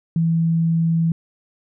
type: tone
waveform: sine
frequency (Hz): 164.9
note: E3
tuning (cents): +1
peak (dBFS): -15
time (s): 0.16-1.12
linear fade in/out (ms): 2
effects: none

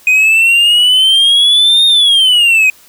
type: exponential two-way sweep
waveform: triangle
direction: up then down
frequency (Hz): 2489 to 3698 to 2489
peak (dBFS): -4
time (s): 0.07-2.7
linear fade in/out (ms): 2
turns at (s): 1.86
effects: white hiss -43 dBFS RMS until 2.88 s

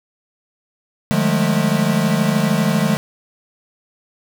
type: tone cluster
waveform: square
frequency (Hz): 152 / 178.3 / 206.2 / 218.9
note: D#3 / F3 / G#3 / A3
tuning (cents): -40 / +36 / -12 / -9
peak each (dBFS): -21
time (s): 1.11-2.97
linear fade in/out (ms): 0
effects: none

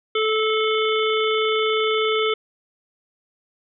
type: harmonic tone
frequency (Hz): 435.8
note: A4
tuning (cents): -17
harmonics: 1 / 3 / 5 / 7 / 8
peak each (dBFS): -20 / -25 / -27 / -28 / -29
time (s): 0.15-2.34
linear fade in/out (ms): 5
effects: none

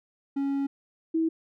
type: tone pair in turn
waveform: triangle / sine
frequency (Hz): 277.2 / 324.2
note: C#4 / E4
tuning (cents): 0 / -29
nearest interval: minor third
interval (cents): 271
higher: second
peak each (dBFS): -23 / -22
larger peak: second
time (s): 0.36-0.67 / 1.14-1.29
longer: first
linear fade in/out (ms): 10
effects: none

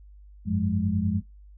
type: tone cluster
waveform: sine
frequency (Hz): 92 / 101.7 / 178.1 / 209.2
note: F#2 / G#2 / F3 / G#3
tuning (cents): -9 / -36 / +34 / +13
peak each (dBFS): -27 / -31 / -29 / -26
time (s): 0.45-1.22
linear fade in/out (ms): 50
effects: noise-tail reverb RT60 0.2 s tail -23 dB re dry + added 50 Hz sine -46 dBFS peak until 1.57 s

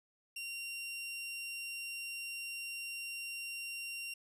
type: tone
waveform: sawtooth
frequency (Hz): 2760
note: F7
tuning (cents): -21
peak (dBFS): -37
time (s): 0.36-4.14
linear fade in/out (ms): 5
effects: resampled to 32000 Hz

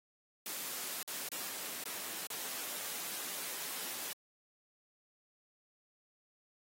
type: noise with dropouts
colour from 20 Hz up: white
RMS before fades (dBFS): -41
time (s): 0.46-4.13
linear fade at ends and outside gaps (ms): 1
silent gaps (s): 1.029-1.077 / 1.288-1.317 / 1.838-1.856 / 2.269-2.302
effects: high-pass 200 Hz 12 dB/octave + AAC 48 kbps

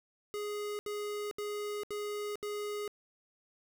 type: tone bursts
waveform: square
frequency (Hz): 415.3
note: G#4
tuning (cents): 0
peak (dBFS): -36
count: 5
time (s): 0.34-2.878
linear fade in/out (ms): 0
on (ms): 450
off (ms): 72
effects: none

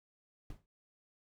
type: noise with exponential decay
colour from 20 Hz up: brown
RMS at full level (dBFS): -43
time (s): 0.5-0.66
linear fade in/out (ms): 2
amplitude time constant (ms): 34
effects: none

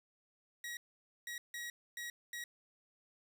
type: tone bursts at uneven times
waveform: sawtooth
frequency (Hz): 1906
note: A#6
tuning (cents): +38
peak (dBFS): -38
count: 5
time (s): 0.64-0.77 / 1.27-1.38 / 1.54-1.7 / 1.97-2.1 / 2.33-2.44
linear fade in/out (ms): 2
effects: none

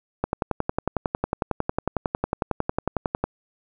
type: click train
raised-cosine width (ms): 1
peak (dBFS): -8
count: 34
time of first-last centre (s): 0.24-3.24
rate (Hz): 11
effects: none

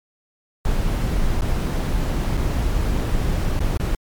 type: noise with dropouts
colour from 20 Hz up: brown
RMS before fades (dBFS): -20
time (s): 0.65-3.95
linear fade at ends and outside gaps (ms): 2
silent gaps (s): 1.41-1.419 / 2.371-2.374 / 3.593-3.604 / 3.774-3.798
effects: MP3 96 kbps

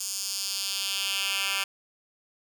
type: tone with high-pass filter sweep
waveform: 10% pulse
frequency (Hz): 196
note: G3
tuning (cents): 0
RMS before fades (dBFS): -30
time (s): 0-1.64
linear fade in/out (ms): 5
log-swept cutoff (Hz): 6400 to 2100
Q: 1.8
effects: none

